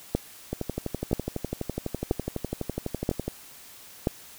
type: two click trains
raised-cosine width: 2 ms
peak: -15 / -9 dBFS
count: 34 / 5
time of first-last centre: 0.53-3.28 / 0.15-4.072 s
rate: 12 / 1.02 Hz
effects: white hiss -48 dBFS RMS until 4.38 s